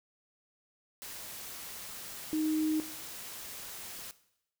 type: tone in noise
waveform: sine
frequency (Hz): 311.1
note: D#4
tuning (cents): 0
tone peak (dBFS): -28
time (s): 2.33-2.8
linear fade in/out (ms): 0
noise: white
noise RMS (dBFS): -44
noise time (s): 1.02-4.11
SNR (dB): +13
effects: noise-tail reverb RT60 0.8 s tail -17 dB re dry